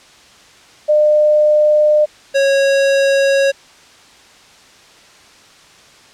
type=tone pair in turn; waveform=sine / square; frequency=603 / 549.9 Hz; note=D5 / C#5; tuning=+46 / -14 cents; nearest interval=major second; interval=160 cents; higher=first; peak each=-8 / -11 dBFS; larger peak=first; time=0.88-2.06 / 2.34-3.52 s; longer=neither; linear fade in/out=20 ms; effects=white hiss -44 dBFS RMS until 6.13 s + low-pass 6000 Hz 12 dB/octave